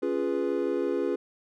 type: chord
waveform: triangle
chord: C# dominant seventh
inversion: none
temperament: equal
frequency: 277.2 / 349.2 / 415.3 / 493.9 Hz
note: C#4 / E#4 / G#4 / B4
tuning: 0 / 0 / 0 / 0 cents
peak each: -30 / -28 / -28 / -30 dBFS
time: 0.02-1.16 s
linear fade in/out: 10 ms
effects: none